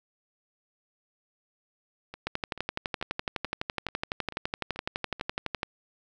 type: two click trains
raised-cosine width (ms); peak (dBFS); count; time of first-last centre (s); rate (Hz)
0.3; -24 / -13; 8 / 41; 2.14-5.197 / 2.27-5.631; 2.29 / 11.9
effects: none